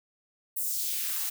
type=noise with high-pass filter sweep; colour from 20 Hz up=blue; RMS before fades=-31 dBFS; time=0.56-1.3 s; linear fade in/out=10 ms; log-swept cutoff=11000 to 640 Hz; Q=1.3; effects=none